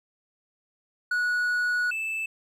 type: tone pair in turn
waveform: triangle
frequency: 1464 / 2634 Hz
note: F#6 / E7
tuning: -19 / -2 cents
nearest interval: minor seventh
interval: 1017 cents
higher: second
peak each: -21 / -26 dBFS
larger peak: first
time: 1.11-1.91 / 1.91-2.26 s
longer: first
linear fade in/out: 5 ms
effects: none